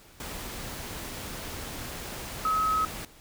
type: tone in noise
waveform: sine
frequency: 1280 Hz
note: D#6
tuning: 49 cents sharp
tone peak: -23 dBFS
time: 2.45-2.85 s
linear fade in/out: 2 ms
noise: pink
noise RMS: -38 dBFS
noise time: 0.2-3.05 s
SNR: +12 dB
effects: pink hiss -54 dBFS RMS until 3.2 s

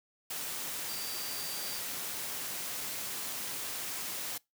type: tone in noise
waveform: sine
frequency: 4699 Hz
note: D8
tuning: in tune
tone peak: -43 dBFS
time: 0.89-1.79 s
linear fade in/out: 5 ms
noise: white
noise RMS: -38 dBFS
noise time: 0.3-4.38 s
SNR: -8 dB
effects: noise-tail reverb RT60 0.2 s tail -24 dB re dry + high-pass 100 Hz 12 dB/octave

